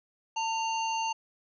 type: harmonic tone with a mistuned harmonic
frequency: 897 Hz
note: A5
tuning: 33 cents sharp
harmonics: 1 / 3 / 5 / 7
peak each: -29 / -35 / -44 / -41 dBFS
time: 0.36-1.13 s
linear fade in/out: 10 ms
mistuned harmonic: 3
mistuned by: +59 cents
effects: none